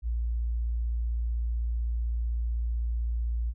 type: tone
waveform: sine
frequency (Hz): 57.9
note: A#1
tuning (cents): -11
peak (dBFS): -26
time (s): 0.02-3.54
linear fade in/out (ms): 50
effects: none